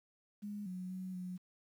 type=tone with pitch steps; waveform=sine; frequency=206.2 / 183.3 / 186 / 181.9 Hz; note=G#3 / F#3 / F#3 / F#3; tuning=-12 / -16 / +9 / -29 cents; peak=-40 dBFS; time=0.42-1.38 s; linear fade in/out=20 ms; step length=240 ms; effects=11-bit